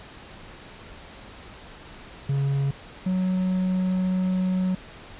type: tone pair in turn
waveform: triangle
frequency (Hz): 138.7 / 185.14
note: C#3 / F#3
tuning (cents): +1 / +1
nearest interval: perfect fourth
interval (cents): 500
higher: second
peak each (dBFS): -19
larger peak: neither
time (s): 2.29-2.71 / 3.06-4.75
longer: second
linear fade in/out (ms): 5
effects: pink hiss -44 dBFS RMS until 5.19 s + resampled to 8000 Hz

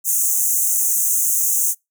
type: high-pass noise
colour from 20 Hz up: pink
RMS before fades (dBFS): -18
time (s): 0.04-1.75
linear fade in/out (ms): 50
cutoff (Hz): 6200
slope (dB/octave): 96
effects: noise-tail reverb RT60 0.2 s tail -26 dB re dry

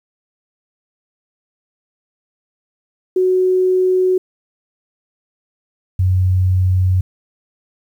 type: tone pair in turn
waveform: sine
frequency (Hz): 370 / 92.5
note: F#4 / F#2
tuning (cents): 0 / 0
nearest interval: 2 octaves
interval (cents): 2400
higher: first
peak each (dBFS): -11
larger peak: neither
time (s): 3.16-4.18 / 5.99-7.01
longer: neither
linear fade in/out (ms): 5
effects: 8-bit

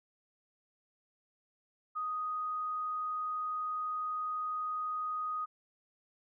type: tone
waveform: sine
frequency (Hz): 1246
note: D#6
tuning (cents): +2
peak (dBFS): -33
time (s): 1.95-5.46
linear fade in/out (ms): 20
effects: none

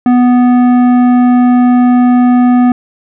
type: tone with tanh clipping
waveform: sine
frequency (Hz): 246.9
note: B3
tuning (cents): 0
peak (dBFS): -6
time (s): 0.06-2.72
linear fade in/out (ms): 2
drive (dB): 12
effects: none

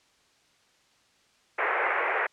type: band-pass noise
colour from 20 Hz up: white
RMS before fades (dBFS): -27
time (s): 1.58-2.27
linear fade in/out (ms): 10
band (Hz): 390 to 2200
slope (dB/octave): 48
effects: white hiss -64 dBFS RMS until 2.32 s + low-pass 6000 Hz 12 dB/octave

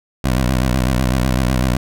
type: tone with vibrato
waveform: 15% pulse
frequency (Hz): 63.5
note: B1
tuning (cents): +49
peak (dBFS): -8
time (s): 0.24-1.77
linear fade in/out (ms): 5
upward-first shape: sine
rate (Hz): 8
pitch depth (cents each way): 110
effects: none

